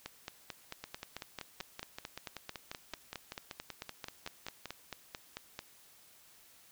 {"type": "two click trains", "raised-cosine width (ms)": 0.2, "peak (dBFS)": [-23, -24], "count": [26, 21], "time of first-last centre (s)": [[0.06, 5.591], [0.84, 4.657]], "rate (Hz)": [4.52, 5.24], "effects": ["white hiss -61 dBFS RMS until 6.71 s"]}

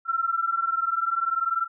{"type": "tone pair together", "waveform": "sine", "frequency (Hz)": [1340.7, 1361], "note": ["E6", "F6"], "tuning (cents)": [29, -45], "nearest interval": "unison", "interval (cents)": 26, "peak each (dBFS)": [-26, -25], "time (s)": [0.05, 1.68], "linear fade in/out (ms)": 50, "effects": []}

